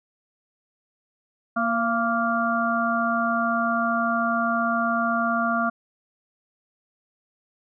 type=harmonic tone with a mistuned harmonic; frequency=233.1 Hz; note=A#3; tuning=in tune; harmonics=1 / 3 / 5 / 6; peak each=-26 / -26 / -26 / -26 dBFS; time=1.56-5.7 s; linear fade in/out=10 ms; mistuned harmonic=3; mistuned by=-39 cents; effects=none